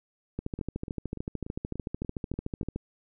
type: two click trains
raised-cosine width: 3 ms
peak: -19 / -24 dBFS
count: 33 / 8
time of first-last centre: 0.39-2.76 / 0.59-2.631 s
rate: 13.5 / 3.43 Hz
effects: none